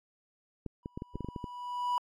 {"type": "clicks", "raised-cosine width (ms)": 3, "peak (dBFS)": -24, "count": 10, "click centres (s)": [0.663, 0.859, 0.975, 1.021, 1.156, 1.207, 1.246, 1.287, 1.362, 1.442]}
{"type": "tone with exponential growth", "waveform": "triangle", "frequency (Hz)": 981, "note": "B5", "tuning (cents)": -12, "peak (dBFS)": -24, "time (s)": [0.83, 1.98], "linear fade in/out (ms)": 1, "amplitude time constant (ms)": 250}
{"effects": ["AAC 64 kbps"]}